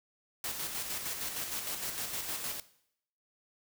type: noise with tremolo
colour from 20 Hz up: white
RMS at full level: -36 dBFS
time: 0.44-2.6 s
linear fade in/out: 2 ms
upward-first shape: square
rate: 6.5 Hz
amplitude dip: 40%
effects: noise-tail reverb RT60 0.7 s tail -17 dB re dry